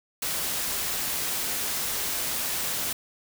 white noise, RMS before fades -29 dBFS, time 0.22-2.93 s, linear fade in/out 5 ms, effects none

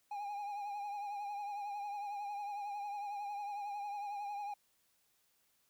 triangle tone with vibrato, 817 Hz, G#5, 29 cents flat, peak -37 dBFS, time 0.11-4.54 s, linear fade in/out 5 ms, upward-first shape triangle, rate 11 Hz, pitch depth 54 cents each way, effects white hiss -75 dBFS RMS until 5.69 s

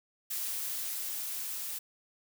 blue noise with level ramp, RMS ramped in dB -35 to -38 dBFS, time 0.3-1.79 s, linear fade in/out 10 ms, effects none

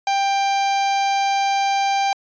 45% pulse tone, 790 Hz, G5, 13 cents sharp, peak -17 dBFS, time 0.07-2.13 s, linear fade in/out 2 ms, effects resampled to 16000 Hz

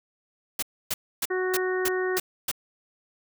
white noise bursts, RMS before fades -27 dBFS, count 7, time 0.59-2.515 s, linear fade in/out 5 ms, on 35 ms, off 280 ms
harmonic tone, 370 Hz, F#4, in tune, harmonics 1 / 2 / 3 / 4 / 5, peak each -25 / -37 / -37 / -35 / -33 dBFS, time 1.3-2.19 s, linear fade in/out 10 ms
effects none

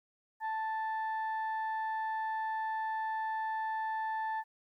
sine tone pair together, 880 / 1760 Hz, A5 / A6, 0 / 0 cents, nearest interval octave, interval 1200 cents, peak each -32 / -40 dBFS, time 0.4-4.44 s, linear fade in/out 50 ms, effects tanh soft clip ceiling -27 dBFS + 12-bit

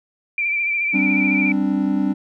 sine tone with vibrato, 2349 Hz, D7, in tune, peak -18 dBFS, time 0.38-1.52 s, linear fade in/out 2 ms, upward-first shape sine, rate 14 Hz, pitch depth 37 cents each way
triangle chord, G suspended fourth, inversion none, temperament equal with one note detuned, 196 / 263.1 / 293.7 Hz, G3 / C4 / D4, 0 / +10 / 0 cents, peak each -19 / -20 / -19 dBFS, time 0.93-2.14 s, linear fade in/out 20 ms
effects none

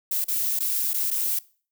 violet noise with dropouts, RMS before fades -25 dBFS, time 0.11-1.39 s, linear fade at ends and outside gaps 5 ms, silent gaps 0.243-0.282 / 0.591-0.603 / 0.934-0.941 / 1.105-1.111 s, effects noise-tail reverb RT60 0.4 s tail -21 dB re dry

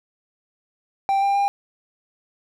triangle tone with pitch steps, 785 / 796 / 802 Hz, G5 / G5 / G5, +2 / +26 / +39 cents, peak -15 dBFS, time 1.09-1.48 s, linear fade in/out 0 ms, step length 130 ms, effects none

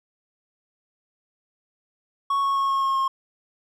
triangle tone with pitch steps, 1108.7 / 1101.7 / 1094.7 / 1087.8 / 1080.9 / 1074 Hz, C#6 / C#6 / C#6 / C#6 / C#6 / C6, 0 / -11 / -22 / -33 / -44 / +45 cents, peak -18 dBFS, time 2.3-3.08 s, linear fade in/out 5 ms, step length 130 ms, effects none

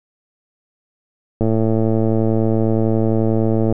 click train, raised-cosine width 2 ms, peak -5 dBFS, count 258, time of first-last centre 1.41-3.725 s, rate 111 Hz, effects none

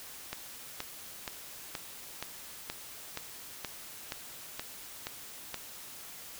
click train, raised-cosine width 0.2 ms, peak -18 dBFS, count 12, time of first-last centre 0.33-5.543 s, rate 2.11 Hz, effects white hiss -47 dBFS RMS until 6.39 s

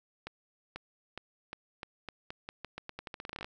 accelerating click train, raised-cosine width 0.3 ms, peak -24 dBFS, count 23, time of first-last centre 0.27-3.445 s, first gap 490 ms, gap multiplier 0.85, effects none

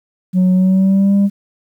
sine tone with pitch glide, 184 to 199.5 Hz, F#3 to G3, -9 to +31 cents, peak -6 dBFS, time 0.33-1.3 s, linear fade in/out 50 ms, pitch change +140 cents, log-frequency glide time 0.53-1.15 s, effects tanh soft clip ceiling -8 dBFS + 8-bit

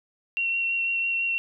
sine tone with vibrato, 2732 Hz, F7, 39 cents flat, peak -23 dBFS, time 0.37-1.38 s, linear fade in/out 0 ms, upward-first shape sine, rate 6 Hz, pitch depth 12 cents each way, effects none

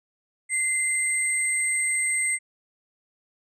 sine tone pair together, 2074 / 8289 Hz, C7 / C9, -16 / -17 cents, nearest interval 2 octaves, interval 2399 cents, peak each -24 dBFS, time 0.49-2.39 s, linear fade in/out 50 ms, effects tanh soft clip ceiling -14 dBFS

